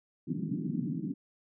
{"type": "band-pass noise", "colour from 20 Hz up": "pink", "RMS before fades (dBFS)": -34, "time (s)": [0.27, 1.14], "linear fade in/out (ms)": 10, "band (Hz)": [150, 300], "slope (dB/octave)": 48, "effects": []}